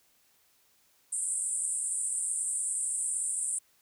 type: band-pass noise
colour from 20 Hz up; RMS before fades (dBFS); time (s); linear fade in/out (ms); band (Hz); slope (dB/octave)
white; -32; 1.12-3.59; 10; 8100 to 9400; 96
effects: white hiss -67 dBFS RMS until 3.81 s